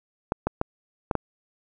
clicks, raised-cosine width 1 ms, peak -9 dBFS, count 5, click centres 0.321 / 0.47 / 0.614 / 1.112 / 1.153 s, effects none

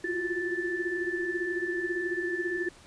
sine tone cluster, 341.6 / 356 / 374.2 / 1759 Hz, F4 / F4 / F#4 / A6, -38 / +33 / +20 / -1 cents, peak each -35 / -33 / -39 / -32 dBFS, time 0.04-2.69 s, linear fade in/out 5 ms, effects pink hiss -54 dBFS RMS until 2.86 s + resampled to 22050 Hz

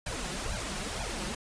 pink noise with flanger, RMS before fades -35 dBFS, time 0.06-1.35 s, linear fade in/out 5 ms, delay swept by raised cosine 1.2 to 5.6 ms, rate 2.1 Hz, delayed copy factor +0.95, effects resampled to 22050 Hz

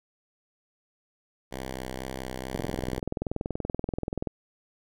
5% pulse tone with vibrato, 64.7 Hz, C2, 19 cents flat, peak -23 dBFS, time 1.51-3 s, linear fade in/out 20 ms, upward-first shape square, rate 2.1 Hz, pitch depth 14 cents each way
click train, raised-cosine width 2 ms, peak -16 dBFS, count 37, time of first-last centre 2.55-4.272 s, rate 20.9 Hz
effects none

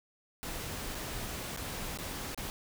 pink noise with dropouts, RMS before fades -39 dBFS, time 0.43-2.5 s, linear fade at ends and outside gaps 0 ms, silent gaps 0.947-0.951 / 1.564-1.573 / 1.974-1.987 / 2.346-2.376 s, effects none

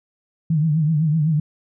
sine tone with vibrato, 155.56 Hz, D#3, in tune, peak -15 dBFS, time 0.5-1.4 s, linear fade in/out 5 ms, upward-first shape triangle, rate 7.9 Hz, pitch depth 120 cents each way, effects none

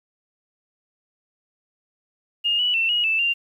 sine tone with pitch steps, 2837 / 2947 / 2688 / 2893 / 2641 / 2782 Hz, F7 / F#7 / E7 / F#7 / E7 / F7, +27 / -8 / +33 / -40 / +3 / -7 cents, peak -18 dBFS, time 2.44-3.34 s, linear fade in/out 20 ms, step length 150 ms, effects 9-bit

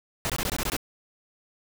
pink noise bursts, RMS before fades -28 dBFS, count 8, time 0.25-0.766 s, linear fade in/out 0 ms, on 47 ms, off 20 ms, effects none

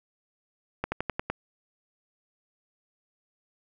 slowing click train, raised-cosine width 0.5 ms, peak -13 dBFS, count 6, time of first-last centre 0.84-1.3 s, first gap 80 ms, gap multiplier 1.07, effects none

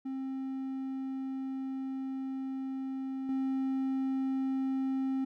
triangle tone with level steps, 265.8 Hz, C4, 27 cents sharp, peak -32 / -27 dBFS, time 0.05-5.25 s, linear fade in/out 10 ms, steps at 3.29 s, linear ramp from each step 2 ms, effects none

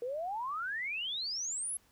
sine exponential sweep, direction up, 466.2 to 11270 Hz, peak -34 dBFS, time 0.02-1.77 s, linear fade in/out 2 ms, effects pink hiss -67 dBFS RMS until 1.91 s

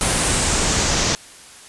pink noise with low-pass filter sweep, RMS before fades -19 dBFS, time 0.01-1.15 s, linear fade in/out 0 ms, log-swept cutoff 10000 to 6000 Hz, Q 2.6, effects white hiss -42 dBFS RMS until 1.68 s + resampled to 24000 Hz

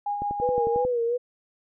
sine tone with tremolo, 819 Hz, G#5, 24 cents flat, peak -24 dBFS, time 0.06-0.85 s, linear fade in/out 5 ms, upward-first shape sine, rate 5.9 Hz, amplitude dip 40%
click train, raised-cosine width 2 ms, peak -21 dBFS, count 8, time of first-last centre 0.22-0.851 s, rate 11.1 Hz
sine tone with vibrato, 481.5 Hz, B4, 44 cents flat, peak -22 dBFS, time 0.41-1.18 s, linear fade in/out 20 ms, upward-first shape sine, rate 2.8 Hz, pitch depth 70 cents each way
effects none

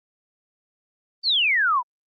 sine exponential sweep, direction down, 4707 to 932.3 Hz, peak -17 dBFS, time 1.23-1.83 s, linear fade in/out 50 ms, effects Opus 24 kbps

